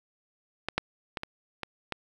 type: clicks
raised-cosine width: 0.3 ms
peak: -13 / -9 / -16 / -18 / -17 / -15 dBFS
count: 6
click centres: 0.686 / 0.78 / 1.172 / 1.234 / 1.633 / 1.923 s
effects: 8-bit